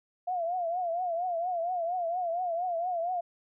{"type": "tone with vibrato", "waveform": "sine", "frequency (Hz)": 698.5, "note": "F5", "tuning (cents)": 0, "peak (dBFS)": -28, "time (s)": [0.27, 3.21], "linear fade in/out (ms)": 10, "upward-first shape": "triangle", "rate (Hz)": 4.3, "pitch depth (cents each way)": 120, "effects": []}